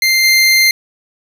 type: tone with level steps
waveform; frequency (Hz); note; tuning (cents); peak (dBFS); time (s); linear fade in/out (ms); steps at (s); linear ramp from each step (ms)
25% pulse; 2093; C7; 0; -6 / -4; 0.02-0.71; 2; 0.23; 20
effects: none